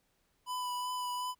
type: tone with vibrato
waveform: square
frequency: 994 Hz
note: B5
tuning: 11 cents sharp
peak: -35 dBFS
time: 0.46-1.35 s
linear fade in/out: 50 ms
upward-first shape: triangle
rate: 2.7 Hz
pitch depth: 17 cents each way
effects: pink hiss -75 dBFS RMS until 1.39 s